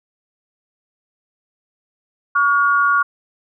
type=tone pair together; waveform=sine; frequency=1132.6 / 1427 Hz; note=C#6 / F6; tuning=+37 / +37 cents; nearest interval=major third; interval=400 cents; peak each=-15 dBFS; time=2.35-3.03 s; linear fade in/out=10 ms; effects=none